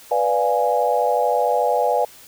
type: chord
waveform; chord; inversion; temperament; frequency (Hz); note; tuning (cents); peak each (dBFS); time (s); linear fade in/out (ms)
sine; B diminished seventh; none; equal; 493.9 / 587.3 / 698.5 / 830.6; B4 / D5 / F5 / Ab5; 0 / 0 / 0 / 0; -21 / -22 / -22 / -21; 0.11-2.05; 5
effects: white hiss -45 dBFS RMS until 2.27 s